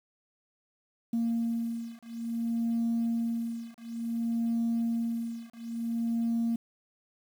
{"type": "beating tone pair", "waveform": "sine", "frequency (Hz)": [231, 231.57], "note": ["A#3", "A#3"], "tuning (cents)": [-16, -11], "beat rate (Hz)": 0.57, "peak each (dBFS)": -30, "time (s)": [1.13, 6.56], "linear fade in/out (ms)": 5, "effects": ["tanh soft clip ceiling -23 dBFS", "9-bit"]}